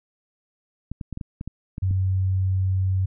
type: clicks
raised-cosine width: 5 ms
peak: -19 dBFS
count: 9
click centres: 0.916 / 1.012 / 1.127 / 1.174 / 1.212 / 1.411 / 1.476 / 1.781 / 1.91 s
type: tone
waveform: sine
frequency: 94.4 Hz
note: F#2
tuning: 35 cents sharp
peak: -19 dBFS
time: 1.82-3.06 s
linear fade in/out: 10 ms
effects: none